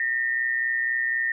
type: tone pair together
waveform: sine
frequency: 1821 / 1945 Hz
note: A#6 / B6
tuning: -41 / -27 cents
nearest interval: minor second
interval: 114 cents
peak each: -23 / -29 dBFS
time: 0-1.32 s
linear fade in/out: 2 ms
effects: none